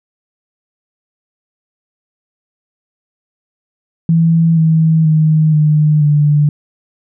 sine tone with pitch steps, 164.81 / 160.4 / 156.1 / 151.92 / 147.85 Hz, E3 / E3 / D#3 / D#3 / D3, 0 / -47 / +6 / -41 / +12 cents, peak -7 dBFS, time 4.09-6.49 s, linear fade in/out 2 ms, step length 480 ms, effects none

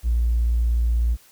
triangle tone, 58.27 Hz, A#1, in tune, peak -13 dBFS, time 0.03-1.17 s, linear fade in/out 50 ms, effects tanh soft clip ceiling -15 dBFS + white hiss -53 dBFS RMS until 1.31 s

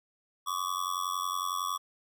square tone with amplitude modulation, 1134 Hz, C#6, 39 cents sharp, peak -27 dBFS, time 0.46-1.78 s, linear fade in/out 20 ms, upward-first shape sine, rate 90.9 Hz, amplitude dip 95%, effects none

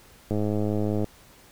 click train, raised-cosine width 2 ms, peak -14 dBFS, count 78, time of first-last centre 0.31-1.043 s, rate 105 Hz, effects pink hiss -53 dBFS RMS until 1.51 s

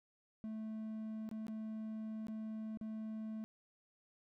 triangle tone with dropouts, 218.6 Hz, A3, 11 cents flat, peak -39 dBFS, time 0.44-3.44 s, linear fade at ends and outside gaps 0 ms, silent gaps 1.29-1.313 / 1.468-1.482 / 2.269-2.283 / 2.773-2.812 s, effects none

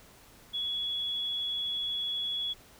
sine tone, 3372 Hz, G#7, 26 cents sharp, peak -30 dBFS, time 0.53-2.54 s, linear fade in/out 20 ms, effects pink hiss -56 dBFS RMS until 2.79 s

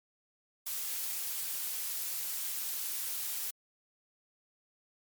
blue noise, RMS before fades -36 dBFS, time 0.66-3.51 s, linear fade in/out 10 ms, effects MP3 96 kbps

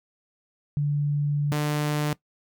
sine / sawtooth tone pair in turn, 145.6 / 149.09 Hz, D3 / D3, -15 / +26 cents, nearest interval unison, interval 41 cents, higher second, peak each -21 / -19 dBFS, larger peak second, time 0.77-1.52 / 1.52-2.13 s, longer first, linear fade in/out 0 ms, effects noise-tail reverb RT60 0.1 s tail -19 dB re dry

